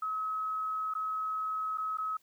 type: tone with dropouts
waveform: sine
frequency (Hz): 1281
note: E6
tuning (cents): -50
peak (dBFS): -31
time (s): 0.02-2.17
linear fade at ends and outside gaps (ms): 5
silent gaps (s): 0.939-0.95 / 1.775-1.781 / 1.973-1.983
effects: white hiss -69 dBFS RMS until 2.22 s